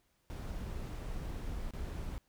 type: noise with dropouts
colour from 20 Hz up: brown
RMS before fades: -40 dBFS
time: 0.3-2.18 s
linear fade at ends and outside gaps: 0 ms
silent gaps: 1.708-1.736 s
effects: pink hiss -75 dBFS RMS until 2.28 s